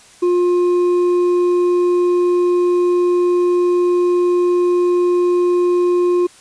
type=tone with hard clipping; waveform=sine; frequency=354.4 Hz; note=F4; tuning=25 cents sharp; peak=-13 dBFS; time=0.22-6.27 s; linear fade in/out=10 ms; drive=4 dB; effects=white hiss -45 dBFS RMS until 6.4 s + resampled to 22050 Hz